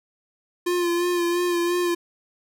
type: tone with vibrato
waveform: square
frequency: 349.2 Hz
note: F4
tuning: in tune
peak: -21 dBFS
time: 0.66-1.95 s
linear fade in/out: 10 ms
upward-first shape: sine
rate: 2.9 Hz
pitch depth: 30 cents each way
effects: none